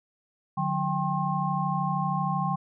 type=tone cluster; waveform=sine; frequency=149.8 / 182.7 / 787 / 1070 Hz; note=D3 / F#3 / G5 / C6; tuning=+35 / -22 / +7 / +38 cents; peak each=-30 dBFS; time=0.57-2.56 s; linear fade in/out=10 ms; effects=none